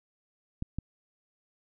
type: clicks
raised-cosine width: 5 ms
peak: -20 dBFS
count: 2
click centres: 0.624 / 0.786 s
effects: none